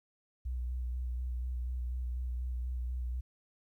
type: tone with vibrato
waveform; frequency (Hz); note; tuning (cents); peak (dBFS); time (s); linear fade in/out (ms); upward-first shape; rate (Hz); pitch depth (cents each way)
sine; 61.74; B1; 0; -33; 0.45-3.21; 10; square; 4.1; 22
effects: 12-bit